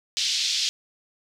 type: band-pass noise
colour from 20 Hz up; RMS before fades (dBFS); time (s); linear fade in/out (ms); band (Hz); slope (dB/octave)
pink; -25; 0.17-0.69; 0; 3300 to 5600; 24
effects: none